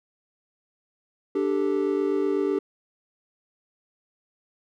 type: chord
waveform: triangle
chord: D suspended fourth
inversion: none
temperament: equal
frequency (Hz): 293.7 / 392 / 440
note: D4 / G4 / A4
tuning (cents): 0 / 0 / 0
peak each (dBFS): -25 / -22 / -27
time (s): 1.35-2.59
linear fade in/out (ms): 5
effects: none